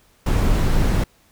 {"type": "noise", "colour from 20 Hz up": "brown", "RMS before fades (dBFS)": -17, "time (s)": [0.26, 1.04], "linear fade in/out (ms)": 5, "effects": ["pink hiss -57 dBFS RMS until 1.31 s"]}